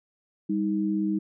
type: tone pair together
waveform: sine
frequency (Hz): 198.56 / 315.2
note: G3 / D#4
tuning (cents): +22 / +23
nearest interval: minor sixth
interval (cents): 801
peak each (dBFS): -26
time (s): 0.49-1.19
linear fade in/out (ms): 10
effects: none